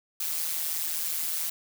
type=noise with amplitude modulation; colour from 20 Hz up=blue; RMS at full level=-27 dBFS; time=0.2-1.5 s; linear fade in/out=5 ms; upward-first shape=sine; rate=161 Hz; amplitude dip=75%; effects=none